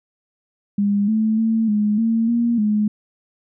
sine tone with pitch steps, 202.7 / 218.8 / 223.9 / 209.5 / 226.7 / 235.4 / 210.9 Hz, G#3 / A3 / A3 / G#3 / A#3 / A#3 / G#3, -42 / -9 / +30 / +15 / -48 / +17 / +27 cents, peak -15 dBFS, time 0.78-2.88 s, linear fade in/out 5 ms, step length 300 ms, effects none

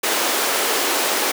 pink high-pass noise, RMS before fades -20 dBFS, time 0.03-1.32 s, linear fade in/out 10 ms, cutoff 340 Hz, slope 24 dB/octave, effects none

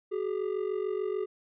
triangle ring-modulated tone, 400.2 Hz, G4, 36 cents sharp, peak -24 dBFS, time 0.11-1.26 s, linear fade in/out 20 ms, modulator 23.4 Hz, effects resampled to 8000 Hz

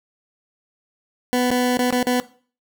20% pulse tone with dropouts, 248.4 Hz, B3, 10 cents sharp, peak -12 dBFS, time 1.33-2.2 s, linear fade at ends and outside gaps 0 ms, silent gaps 1.504-1.513 / 1.772-1.791 / 1.906-1.926 / 2.028-2.069 s, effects noise-tail reverb RT60 0.4 s tail -17 dB re dry

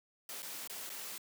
white noise with dropouts, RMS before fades -44 dBFS, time 0.29-1.18 s, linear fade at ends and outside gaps 2 ms, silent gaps 0.422-0.428 / 0.675-0.697 / 0.894-0.9 s, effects high-pass 200 Hz 12 dB/octave

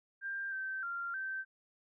sine tone with pitch steps, 1590 / 1550 / 1387 / 1553 Hz, G6 / G6 / F6 / G6, +24 / -20 / -12 / -17 cents, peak -36 dBFS, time 0.21-1.45 s, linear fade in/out 50 ms, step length 310 ms, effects none

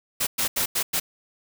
white noise bursts at uneven times, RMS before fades -24 dBFS, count 5, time 0.2-0.27 / 0.38-0.48 / 0.56-0.66 / 0.75-0.83 / 0.93-1 s, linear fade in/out 10 ms, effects none

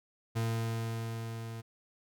40% pulse tone with level ramp, 113.8 Hz, A#2, 41 cents flat, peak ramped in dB -28 to -39 dBFS, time 0.35-1.62 s, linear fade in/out 20 ms, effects none

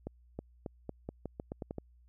accelerating click train, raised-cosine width 2 ms, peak -25 dBFS, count 11, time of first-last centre 0.07-1.783 s, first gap 320 ms, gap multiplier 0.85, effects added 60 Hz sine -59 dBFS peak until 2.08 s

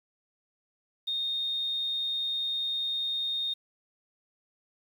sine tone, 3685 Hz, A#7, 21 cents flat, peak -28 dBFS, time 1.07-3.54 s, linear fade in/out 10 ms, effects 9-bit

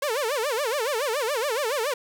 sawtooth tone with vibrato, 511 Hz, C5, 41 cents flat, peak -20 dBFS, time 0.02-1.94 s, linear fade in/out 5 ms, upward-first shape sine, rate 7.1 Hz, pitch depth 280 cents each way, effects none

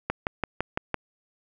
click train, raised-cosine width 0.5 ms, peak -10 dBFS, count 6, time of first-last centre 0.1-0.943 s, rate 5.93 Hz, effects none

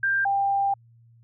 sine tone pair in turn, 1587 / 793.5 Hz, G6 / G5, +21 / +21 cents, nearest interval octave, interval 1200 cents, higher first, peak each -20 dBFS, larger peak neither, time 0.03-0.25 / 0.25-0.74 s, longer second, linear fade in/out 5 ms, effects added 116 Hz sine -52 dBFS peak until 1.23 s

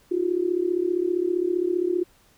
sine tone with amplitude modulation, 355.3 Hz, F4, 30 cents sharp, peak -17 dBFS, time 0.11-2.04 s, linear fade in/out 10 ms, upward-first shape sine, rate 35.2 Hz, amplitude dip 85%, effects pink hiss -59 dBFS RMS until 2.37 s

